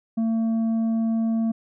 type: tone with tanh clipping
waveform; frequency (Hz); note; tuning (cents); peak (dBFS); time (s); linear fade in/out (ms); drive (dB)
sine; 225.6; A3; +44; -21; 0.17-1.52; 10; 5
effects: none